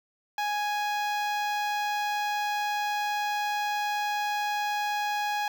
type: tone with notch filter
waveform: sawtooth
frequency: 830.6 Hz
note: G#5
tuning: in tune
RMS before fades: -29 dBFS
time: 0.38-5.48 s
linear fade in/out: 2 ms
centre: 9900 Hz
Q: 0.52
effects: none